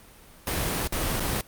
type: noise with dropouts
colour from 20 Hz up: pink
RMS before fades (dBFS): -27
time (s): 0.47-1.41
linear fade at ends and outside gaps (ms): 2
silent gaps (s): 0.874-0.923 / 1.198-1.203
effects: pink hiss -51 dBFS RMS until 1.47 s + Opus 32 kbps